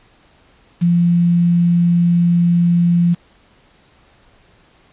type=tone with quantisation; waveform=sine; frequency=172.7 Hz; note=F3; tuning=19 cents flat; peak=-10 dBFS; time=0.81-3.15 s; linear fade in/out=20 ms; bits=6; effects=pink hiss -52 dBFS RMS until 4.92 s + resampled to 8000 Hz